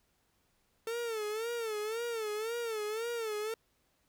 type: tone with vibrato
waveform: 45% pulse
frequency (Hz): 446.2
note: A4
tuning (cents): +24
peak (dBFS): -34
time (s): 0.87-3.54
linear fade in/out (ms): 2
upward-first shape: sine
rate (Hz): 1.9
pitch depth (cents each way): 110
effects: pink hiss -74 dBFS RMS until 4.08 s